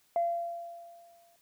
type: tone with exponential decay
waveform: sine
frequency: 685 Hz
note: F5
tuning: 34 cents flat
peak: -23 dBFS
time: 0.16-1.36 s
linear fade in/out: 1 ms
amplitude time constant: 260 ms
effects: tanh soft clip ceiling -20 dBFS + white hiss -68 dBFS RMS until 1.41 s